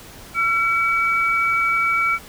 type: tone pair together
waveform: sine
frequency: 1356.3 / 2281 Hz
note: E6 / C#7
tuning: +49 / +49 cents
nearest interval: major sixth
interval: 900 cents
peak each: -19 dBFS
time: 0.34-2.19 s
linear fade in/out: 50 ms
effects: pink hiss -41 dBFS RMS until 2.28 s